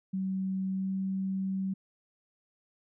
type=tone with pitch glide; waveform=sine; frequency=190.1 to 191.42 Hz; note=F#3 to G3; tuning=+47 to -41 cents; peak=-29 dBFS; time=0.13-1.74 s; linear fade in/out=10 ms; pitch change=+12 cents; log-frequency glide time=0.71-0.91 s; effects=none